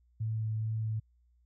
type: tone with vibrato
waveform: sine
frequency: 110 Hz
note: A2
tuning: in tune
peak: -30 dBFS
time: 0.2-1 s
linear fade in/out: 10 ms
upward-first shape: sine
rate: 2.3 Hz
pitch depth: 10 cents each way
effects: added 60 Hz sine -64 dBFS peak until 1.45 s